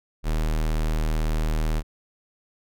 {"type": "tone", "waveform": "square", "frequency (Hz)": 39.01, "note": "D#1", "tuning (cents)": 5, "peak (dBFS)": -22, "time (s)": [0.23, 1.83], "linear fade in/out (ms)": 50, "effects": []}